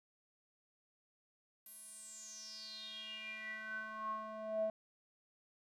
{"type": "tone with band-pass filter sweep", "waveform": "square", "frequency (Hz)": 217.6, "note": "A3", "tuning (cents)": -19, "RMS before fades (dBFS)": -45, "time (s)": [1.66, 4.7], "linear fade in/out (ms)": 2, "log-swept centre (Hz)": [12000, 600], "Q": 9.1, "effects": []}